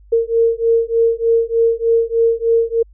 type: beating tone pair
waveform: sine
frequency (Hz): 457.6 / 460.9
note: A#4 / A#4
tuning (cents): -32 / -20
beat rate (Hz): 3.3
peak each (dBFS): -15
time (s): 0.12-2.83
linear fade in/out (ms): 10
effects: added 50 Hz sine -42 dBFS peak until 2.93 s